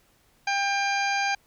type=harmonic tone; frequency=797 Hz; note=G5; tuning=28 cents sharp; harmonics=1 / 2 / 3 / 4 / 5 / 6 / 7 / 8; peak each=-26 / -29 / -29 / -40 / -41 / -35 / -48 / -38 dBFS; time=0.47-1.35 s; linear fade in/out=5 ms; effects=pink hiss -63 dBFS RMS until 1.46 s